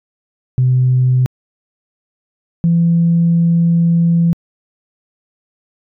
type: tone pair in turn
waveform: sine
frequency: 127.6 / 168.61 Hz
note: C3 / E3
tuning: -43 / +39 cents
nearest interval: perfect fourth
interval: 482 cents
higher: second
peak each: -8 dBFS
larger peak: neither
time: 0.58-1.26 / 2.64-4.33 s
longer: second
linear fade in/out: 0 ms
effects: tanh soft clip ceiling -4 dBFS